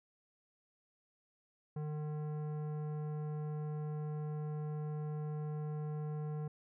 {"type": "tone with tanh clipping", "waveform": "sine", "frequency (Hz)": 151.2, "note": "D#3", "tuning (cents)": -49, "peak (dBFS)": -39, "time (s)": [1.76, 6.48], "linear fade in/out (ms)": 5, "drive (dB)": 14, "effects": []}